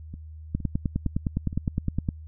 two click trains, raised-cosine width 5 ms, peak -12 / -24 dBFS, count 16 / 4, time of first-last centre 0.55-2.088 / 0.14-1.529 s, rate 9.75 / 2.16 Hz, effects added 78 Hz sine -39 dBFS peak until 2.27 s

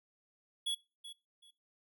square tone with echo, 3371 Hz, G#7, 25 cents sharp, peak -33 dBFS, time 0.66-0.75 s, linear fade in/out 10 ms, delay 380 ms, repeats 2, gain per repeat -13 dB, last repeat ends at 1.51 s, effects noise-tail reverb RT60 0.3 s tail -24 dB re dry

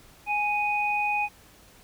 sine tone pair together, 830.6 / 2489 Hz, G#5 / D#7, 0 / 0 cents, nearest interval octave + perfect fifth, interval 1900 cents, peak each -26 dBFS, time 0.26-1.29 s, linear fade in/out 50 ms, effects pink hiss -54 dBFS RMS until 1.83 s

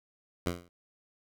10% pulse tone with exponential decay, 87.31 Hz, F2, in tune, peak -18 dBFS, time 0.46-0.69 s, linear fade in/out 5 ms, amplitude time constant 50 ms, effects none

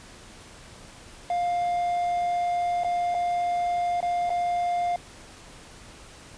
triangle tone with dropouts, 703 Hz, F5, 11 cents sharp, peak -21 dBFS, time 1.3-4.96 s, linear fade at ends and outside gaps 2 ms, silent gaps 2.836-2.845 / 3.144-3.148 / 4.005-4.027 / 4.295-4.302 s, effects pink hiss -47 dBFS RMS until 6.37 s + resampled to 22050 Hz

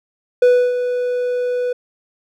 triangle tone with ADSR envelope, 493.9 Hz, B4, in tune, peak -5 dBFS, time 0.42-1.73 s, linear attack 5 ms, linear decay 300 ms, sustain -10 dB, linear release 7 ms, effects none

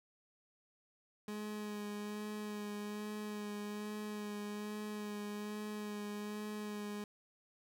30% pulse tone with vibrato, 209.1 Hz, G#3, 12 cents sharp, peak -38 dBFS, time 1.28-7.04 s, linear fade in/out 2 ms, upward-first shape sine, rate 1.2 Hz, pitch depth 18 cents each way, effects none

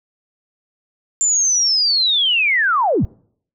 sine linear sweep, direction down, 7260 to 62.3 Hz, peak -13 dBFS, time 1.21-3.05 s, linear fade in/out 0 ms, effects noise-tail reverb RT60 0.6 s tail -26 dB re dry

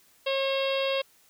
harmonic tone, 542 Hz, C#5, 39 cents flat, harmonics 1 / 2 / 3 / 4 / 5 / 6 / 7 / 8 / 9, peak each -26 / -36 / -42 / -39 / -34 / -35 / -38 / -46 / -44 dBFS, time 0.26-1.02 s, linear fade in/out 10 ms, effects white hiss -61 dBFS RMS until 1.29 s

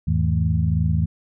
sine tone cluster, 81.9 / 104.7 / 160.3 / 217.2 Hz, E2 / G#2 / E3 / A3, -11 / +15 / -48 / -22 cents, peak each -21 / -23 / -21 / -30 dBFS, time 0.07-1.06 s, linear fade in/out 10 ms, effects none

